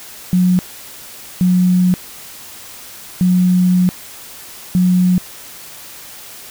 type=tone bursts at uneven times; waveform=sine; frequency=181.4 Hz; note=F#3; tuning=34 cents flat; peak=-9 dBFS; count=4; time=0.33-0.59 / 1.41-1.94 / 3.21-3.89 / 4.75-5.18 s; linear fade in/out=0 ms; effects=white hiss -35 dBFS RMS until 6.5 s